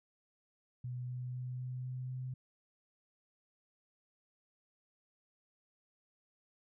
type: tone with pitch steps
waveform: sine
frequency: 124.3 / 125.09 / 125.89 / 126.69 / 127.5 / 128.31 Hz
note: B2 / B2 / B2 / B2 / C3 / C3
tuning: +12 / +23 / +34 / +45 / -44 / -33 cents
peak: -38 dBFS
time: 0.84-2.34 s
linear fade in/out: 5 ms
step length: 250 ms
effects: none